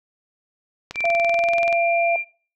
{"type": "click train", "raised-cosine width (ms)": 0.2, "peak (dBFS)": -14, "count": 18, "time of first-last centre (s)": [0.91, 1.727], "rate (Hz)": 20.8}
{"type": "tone with pitch glide", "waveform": "sine", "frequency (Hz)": [2352, 2381], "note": ["D7", "D7"], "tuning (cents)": [2, 23], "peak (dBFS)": -22, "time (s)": [0.94, 2.25], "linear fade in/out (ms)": 50, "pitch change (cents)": 21, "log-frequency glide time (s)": [1.24, 1.56]}
{"type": "tone", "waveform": "sine", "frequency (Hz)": 680, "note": "F5", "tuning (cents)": -46, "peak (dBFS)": -18, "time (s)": [1.04, 2.16], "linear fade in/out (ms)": 2}
{"effects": ["noise-tail reverb RT60 0.4 s tail -22 dB re dry"]}